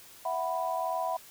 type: chord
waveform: sine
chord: E suspended second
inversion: none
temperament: just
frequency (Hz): 659.3 / 741.7 / 988.9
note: E5 / F#5 / B5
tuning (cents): 0 / +4 / +2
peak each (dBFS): -33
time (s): 0.25-1.17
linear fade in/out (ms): 5
effects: white hiss -52 dBFS RMS until 1.3 s